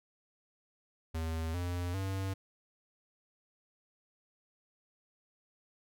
square tone with pitch steps, 81 / 88.33 / 96.33 Hz, E2 / F2 / G2, -30 / +20 / -30 cents, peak -34 dBFS, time 1.14-2.34 s, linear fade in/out 10 ms, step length 400 ms, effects none

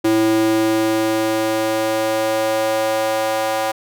square tone with high-pass filter sweep, 110 Hz, A2, in tune, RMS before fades -18 dBFS, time 0.04-3.72 s, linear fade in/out 10 ms, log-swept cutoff 320 to 660 Hz, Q 2.8, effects none

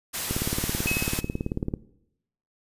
white noise, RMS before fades -30 dBFS, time 0.13-1.21 s, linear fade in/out 20 ms
click train, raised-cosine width 3 ms, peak -14 dBFS, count 27, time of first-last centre 0.31-1.739 s, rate 18.2 Hz
sine tone with exponential decay, 2566 Hz, E7, 47 cents flat, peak -24 dBFS, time 0.87-1.52 s, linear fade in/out 2 ms, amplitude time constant 140 ms
effects noise-tail reverb RT60 0.8 s tail -18 dB re dry + resampled to 32000 Hz

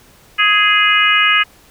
harmonic tone with a mistuned harmonic, 415.3 Hz, G#4, in tune, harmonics 3 / 4 / 5 / 6 / 7, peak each -16 / -16 / -16 / -16 / -16 dBFS, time 0.38-1.44 s, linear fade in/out 20 ms, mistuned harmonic 3, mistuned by +17 cents, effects pink hiss -47 dBFS RMS until 1.7 s

